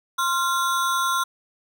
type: ring-modulated tone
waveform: square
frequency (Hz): 1216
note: D#6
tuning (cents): -40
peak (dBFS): -18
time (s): 0.18-1.24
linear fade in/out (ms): 10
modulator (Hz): 165
effects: none